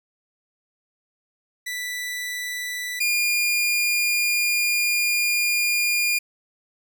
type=tone pair in turn; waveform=sawtooth; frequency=1975.5 / 2418 Hz; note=B6 / D7; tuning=0 / +50 cents; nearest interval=minor third; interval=350 cents; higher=second; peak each=-24 / -16 dBFS; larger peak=second; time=1.66-3 / 3-6.19 s; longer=second; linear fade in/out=10 ms; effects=none